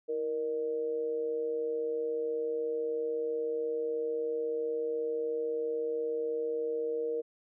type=tone with amplitude modulation; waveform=sine; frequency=468.1 Hz; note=A#4; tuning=7 cents sharp; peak=-27 dBFS; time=0.08-7.22 s; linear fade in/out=20 ms; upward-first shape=sine; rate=143 Hz; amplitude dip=60%; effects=none